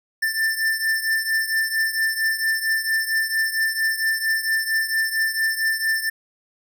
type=beating tone pair; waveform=square; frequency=1777 / 1781.4 Hz; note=A6 / A6; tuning=+17 / +21 cents; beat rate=4.4 Hz; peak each=-22 / -26 dBFS; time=0.22-6.1 s; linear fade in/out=10 ms; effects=none